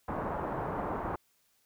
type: low-pass noise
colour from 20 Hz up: white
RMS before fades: -35 dBFS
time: 0.08-1.16 s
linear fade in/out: 5 ms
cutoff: 1100 Hz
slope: 24 dB/octave
effects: white hiss -71 dBFS RMS until 1.65 s